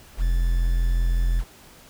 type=tone with quantisation; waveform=triangle; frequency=42.8 Hz; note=F1; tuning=34 cents flat; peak=-16 dBFS; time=0.17-1.44 s; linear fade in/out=50 ms; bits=7; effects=pink hiss -49 dBFS RMS until 1.89 s